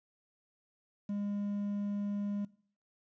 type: tone with quantisation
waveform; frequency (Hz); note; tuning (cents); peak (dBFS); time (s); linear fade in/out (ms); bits
triangle; 203.6; G#3; -34; -31; 1.09-2.45; 5; 10
effects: noise-tail reverb RT60 0.5 s tail -20 dB re dry + resampled to 16000 Hz